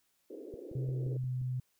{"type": "band-pass noise", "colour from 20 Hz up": "white", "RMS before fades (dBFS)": -46, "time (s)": [0.3, 1.17], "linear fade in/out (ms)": 5, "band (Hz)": [290, 480], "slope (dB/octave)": 48}
{"type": "click train", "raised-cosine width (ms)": 5, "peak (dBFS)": -37, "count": 6, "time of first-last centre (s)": [0.54, 1.416], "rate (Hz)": 5.71}
{"type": "tone with pitch glide", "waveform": "sine", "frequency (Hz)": [130.81, 127.01], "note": ["C3", "B2"], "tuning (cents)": [0, 49], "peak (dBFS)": -32, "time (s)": [0.75, 1.6], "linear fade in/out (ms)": 5, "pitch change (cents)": -51, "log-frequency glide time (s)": [0.9, 1.31]}
{"effects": ["white hiss -75 dBFS RMS until 1.79 s"]}